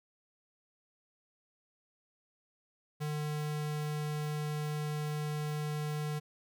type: tone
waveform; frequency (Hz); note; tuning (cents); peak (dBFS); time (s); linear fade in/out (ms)
square; 150.4; D3; +42; -34; 3-6.2; 20
effects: none